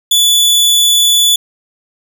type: tone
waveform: sawtooth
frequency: 3457 Hz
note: A7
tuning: 31 cents flat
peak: -4 dBFS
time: 0.11-1.36 s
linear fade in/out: 5 ms
effects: none